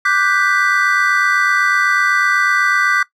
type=chord; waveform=triangle; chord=G major seventh; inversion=second; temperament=equal; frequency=1174.7 / 1480 / 1568 / 1975.5 Hz; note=D6 / F#6 / G6 / B6; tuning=0 / 0 / 0 / 0 cents; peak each=-16 dBFS; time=0.05-3.03 s; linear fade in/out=5 ms; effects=noise-tail reverb RT60 0.1 s tail -18 dB re dry